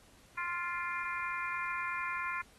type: harmonic tone with a mistuned harmonic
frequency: 349.2 Hz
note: F4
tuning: in tune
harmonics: 3 / 4 / 5 / 6 / 7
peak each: -38 / -40 / -42 / -42 / -42 dBFS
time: 0.37-2.42 s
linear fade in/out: 10 ms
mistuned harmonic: 7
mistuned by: -26 cents
effects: pink hiss -62 dBFS RMS until 2.58 s + AAC 32 kbps